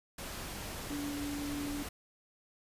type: tone in noise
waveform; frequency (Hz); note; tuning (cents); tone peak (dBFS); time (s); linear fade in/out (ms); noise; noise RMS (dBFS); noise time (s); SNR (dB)
sine; 288.6; D4; -30; -36; 0.9-1.83; 5; pink; -42; 0.18-1.89; +3
effects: resampled to 32000 Hz